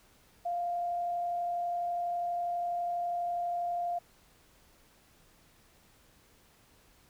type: tone with frequency modulation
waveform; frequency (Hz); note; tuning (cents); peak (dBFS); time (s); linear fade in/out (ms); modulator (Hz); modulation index
sine; 698.5; F5; 0; -30; 0.45-3.99; 10; 32.2; 0.27
effects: pink hiss -63 dBFS RMS until 7.09 s